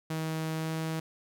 sawtooth tone with pitch glide, 159.2 to 160.31 Hz, D#3 to E3, +40 to -48 cents, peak -27 dBFS, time 0.1-1 s, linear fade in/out 5 ms, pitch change +12 cents, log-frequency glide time 0.55-0.71 s, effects none

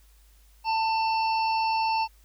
harmonic tone, 892 Hz, A5, 23 cents sharp, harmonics 1 / 3 / 5 / 6, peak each -23 / -33 / -37 / -39 dBFS, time 0.64-2.08 s, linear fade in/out 50 ms, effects added 51 Hz sine -54 dBFS peak until 2.24 s + white hiss -63 dBFS RMS until 2.24 s

